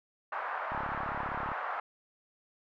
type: band-pass noise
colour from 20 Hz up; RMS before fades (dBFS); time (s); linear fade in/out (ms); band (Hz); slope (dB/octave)
white; -36; 0.32-1.8; 5; 670 to 1400; 24
type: click train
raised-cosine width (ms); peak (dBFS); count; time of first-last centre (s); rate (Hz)
3; -30; 29; 0.72-1.518; 35.1
effects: none